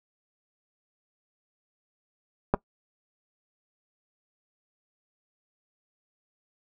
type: clicks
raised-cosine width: 1 ms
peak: -7 / -11 dBFS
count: 2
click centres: 2.539 / 2.544 s
effects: noise-tail reverb RT60 0.1 s tail -21 dB re dry